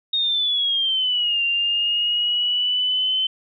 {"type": "exponential two-way sweep", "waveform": "sine", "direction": "down then up", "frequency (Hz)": [3729, 2776, 3068], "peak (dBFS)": -18, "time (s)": [0.13, 3.27], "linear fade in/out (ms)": 5, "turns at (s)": 1.43, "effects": []}